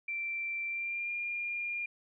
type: tone with pitch glide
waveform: sine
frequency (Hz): 2349 to 2408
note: D7 to D7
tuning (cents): 0 to +43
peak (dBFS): -33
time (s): 0.08-1.86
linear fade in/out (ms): 5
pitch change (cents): +43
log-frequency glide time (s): 0.67-1.11
effects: none